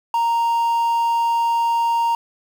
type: tone with quantisation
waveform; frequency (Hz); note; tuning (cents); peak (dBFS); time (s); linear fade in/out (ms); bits
triangle; 930; A#5; -4; -14; 0.14-2.15; 2; 7
effects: none